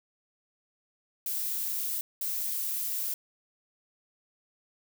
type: noise bursts at uneven times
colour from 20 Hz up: violet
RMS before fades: -32 dBFS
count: 2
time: 1.26-2.01 / 2.21-3.14 s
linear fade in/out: 2 ms
effects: none